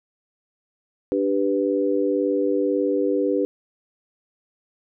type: chord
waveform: sine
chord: G major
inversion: second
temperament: equal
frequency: 293.7 / 392 / 493.9 Hz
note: D4 / G4 / B4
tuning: 0 / 0 / 0 cents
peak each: -23 dBFS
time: 1.12-3.45 s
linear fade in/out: 0 ms
effects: none